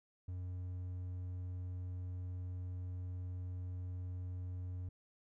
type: tone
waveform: triangle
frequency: 90.6 Hz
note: F#2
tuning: 36 cents flat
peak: -38 dBFS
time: 0.28-4.89 s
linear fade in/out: 5 ms
effects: none